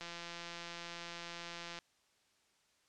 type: click train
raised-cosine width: 0.2 ms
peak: -28 dBFS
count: 305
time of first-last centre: 0.01-1.788 s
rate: 171 Hz
effects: white hiss -73 dBFS RMS until 2.88 s + low-pass 7000 Hz 12 dB/octave